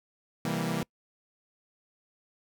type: chord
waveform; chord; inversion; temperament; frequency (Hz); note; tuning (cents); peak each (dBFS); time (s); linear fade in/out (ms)
sawtooth; C dominant seventh; none; equal; 130.81 / 164.81 / 196 / 233.1; C3 / E3 / G3 / Bb3; 0 / 0 / 0 / 0; -34 / -28 / -31 / -30; 0.45-0.83; 2
effects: noise-tail reverb RT60 0.1 s tail -25 dB re dry